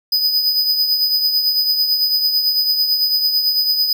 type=tone with tremolo; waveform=square; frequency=4989 Hz; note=D#8; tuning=4 cents sharp; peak=-12 dBFS; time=0.12-3.93 s; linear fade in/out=5 ms; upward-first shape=triangle; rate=9 Hz; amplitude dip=55%; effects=none